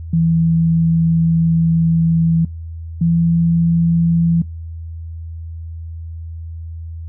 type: tone pair in turn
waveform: sine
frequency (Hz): 164.81 / 167.59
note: E3 / E3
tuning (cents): 0 / +29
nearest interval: unison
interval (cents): 29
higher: second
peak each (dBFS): -11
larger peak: neither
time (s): 0.13-2.45 / 3.01-4.42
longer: first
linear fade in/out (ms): 5
effects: noise-tail reverb RT60 0.3 s tail -26 dB re dry + added 82 Hz sine -26 dBFS peak until 7.08 s